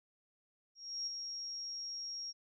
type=tone with ADSR envelope; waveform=sine; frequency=5588 Hz; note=F8; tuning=in tune; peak=-35 dBFS; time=0.75-2.33 s; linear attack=320 ms; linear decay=11 ms; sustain=-5 dB; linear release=33 ms; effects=none